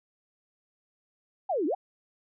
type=exponential two-way sweep; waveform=sine; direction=down then up; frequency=840 to 277.2 to 840 Hz; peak=-25 dBFS; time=1.49-1.75 s; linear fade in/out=10 ms; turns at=1.66 s; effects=none

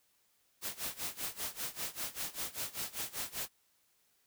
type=noise with tremolo; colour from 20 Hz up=white; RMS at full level=-37 dBFS; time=0.61-3.49 s; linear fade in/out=50 ms; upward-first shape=sine; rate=5.1 Hz; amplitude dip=90%; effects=white hiss -73 dBFS RMS until 4.26 s

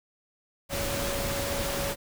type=tone in noise; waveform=sine; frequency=560 Hz; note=C#5; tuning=18 cents sharp; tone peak=-33 dBFS; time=0.69-1.96 s; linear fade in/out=50 ms; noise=pink; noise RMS=-31 dBFS; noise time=0.69-1.96 s; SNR=-5 dB; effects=none

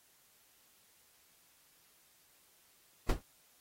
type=noise with exponential decay; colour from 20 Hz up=brown; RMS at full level=-22 dBFS; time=3.09-3.22 s; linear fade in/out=5 ms; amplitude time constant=28 ms; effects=white hiss -67 dBFS RMS until 3.6 s + AAC 48 kbps

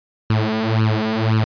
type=tone with flanger; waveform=sawtooth; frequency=110 Hz; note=A2; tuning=in tune; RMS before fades=-18 dBFS; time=0.3-1.44 s; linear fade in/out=0 ms; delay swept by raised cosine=0.7 to 5 ms; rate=1.9 Hz; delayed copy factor=+0.95; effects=resampled to 11025 Hz

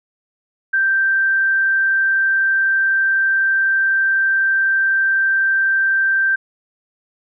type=tone; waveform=sine; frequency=1568 Hz; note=G6; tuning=in tune; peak=-13 dBFS; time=0.73-6.36 s; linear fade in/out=10 ms; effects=none

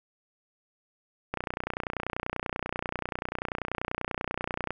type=click train; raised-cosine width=0.5 ms; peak=-15 dBFS; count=103; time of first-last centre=1.34-4.706 s; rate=30.3 Hz; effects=none

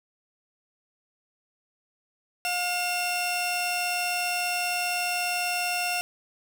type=tone pair together; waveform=sawtooth; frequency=713.9 / 2715 Hz; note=F5 / F7; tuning=+38 / -50 cents; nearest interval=octave + major seventh; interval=2312 cents; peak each=-25 dBFS; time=2.45-6.01 s; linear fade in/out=0 ms; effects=none

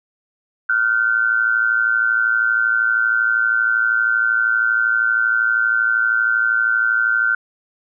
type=tone pair together; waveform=sine; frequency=1407 / 1519.7 Hz; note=F6 / F#6; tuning=+12 / +46 cents; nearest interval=minor second; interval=134 cents; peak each=-17 dBFS; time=0.69-7.35 s; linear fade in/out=5 ms; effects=none

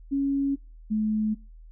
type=tone pair in turn; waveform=sine; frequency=277.2 / 215 Hz; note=C#4 / A3; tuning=0 / -40 cents; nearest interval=major third; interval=440 cents; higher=first; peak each=-22 dBFS; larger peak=neither; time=0.11-0.56 / 0.9-1.35 s; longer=neither; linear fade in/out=20 ms; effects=noise-tail reverb RT60 0.3 s tail -23 dB re dry + added 40 Hz sine -44 dBFS peak until 1.71 s

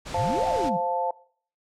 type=noise; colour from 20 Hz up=pink; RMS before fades=-36 dBFS; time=0.05-0.7 s; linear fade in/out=20 ms
type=chord; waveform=sine; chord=F major; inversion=second; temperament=equal; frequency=523.3 / 698.5 / 880 Hz; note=C5 / F5 / A5; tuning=0 / 0 / 0 cents; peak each=-29 / -29 / -26 dBFS; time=0.14-1.11 s; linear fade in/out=5 ms
type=exponential two-way sweep; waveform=sine; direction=up then down; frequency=77.78 to 795 to 156.4 Hz; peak=-27 dBFS; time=0.16-0.78 s; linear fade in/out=20 ms; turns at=0.47 s
effects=noise-tail reverb RT60 0.5 s tail -20 dB re dry + low-pass 7000 Hz 12 dB/octave

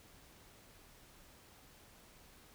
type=silence; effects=pink hiss -61 dBFS RMS until 2.54 s

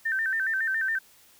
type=tone with vibrato; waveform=sine; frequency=1670 Hz; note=G#6; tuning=9 cents sharp; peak=-24 dBFS; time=0.05-0.99 s; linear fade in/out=10 ms; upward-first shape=square; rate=7.2 Hz; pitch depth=130 cents each way; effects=white hiss -57 dBFS RMS until 1.39 s

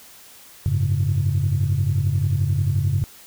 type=chord; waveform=sine; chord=F# suspended second; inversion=none; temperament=equal; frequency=92.5 / 103.83 / 138.59 Hz; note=F#2 / G#2 / C#3; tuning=0 / 0 / 0 cents; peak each=-21 dBFS; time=0.66-3.04 s; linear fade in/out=0 ms; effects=tanh soft clip ceiling -11 dBFS + white hiss -46 dBFS RMS until 3.26 s

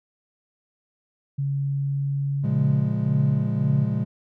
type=tone with pitch glide; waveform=sine; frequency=139.3 to 140.43 Hz; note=C#3 to C#3; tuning=+9 to +23 cents; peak=-22 dBFS; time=1.38-3.84 s; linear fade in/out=10 ms; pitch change=+14 cents; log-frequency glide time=1.76-2.64 s
type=chord; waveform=triangle; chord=Bb minor seventh; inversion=none; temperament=equal; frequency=116.54 / 138.59 / 174.61 / 207.7 Hz; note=Bb2 / Db3 / F3 / Ab3; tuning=0 / 0 / 0 / 0 cents; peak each=-24 / -25 / -28 / -25 dBFS; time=2.43-4.05 s; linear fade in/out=20 ms
effects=none

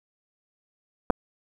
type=clicks; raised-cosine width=1 ms; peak=-7 dBFS; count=2; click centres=1.101 / 1.105 s; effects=7-bit

